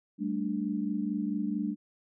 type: chord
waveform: sine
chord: G suspended second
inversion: none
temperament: just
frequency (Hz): 196 / 220.5 / 294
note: G3 / A3 / D4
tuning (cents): 0 / +4 / +2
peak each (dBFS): -33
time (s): 0.18-1.76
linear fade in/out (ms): 50
effects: none